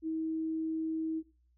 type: tone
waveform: sine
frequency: 320 Hz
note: D#4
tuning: 49 cents sharp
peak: -31 dBFS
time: 0.02-1.23 s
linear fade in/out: 50 ms
effects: noise-tail reverb RT60 0.4 s tail -18 dB re dry + added 60 Hz sine -66 dBFS peak until 1.57 s